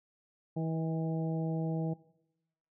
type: harmonic tone with a mistuned harmonic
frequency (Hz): 161.8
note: E3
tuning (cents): -32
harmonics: 1 / 2 / 3 / 4 / 5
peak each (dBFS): -32 / -38 / -42 / -44 / -46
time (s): 0.56-1.94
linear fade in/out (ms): 10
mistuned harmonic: 4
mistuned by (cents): -18
effects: noise-tail reverb RT60 0.9 s tail -20 dB re dry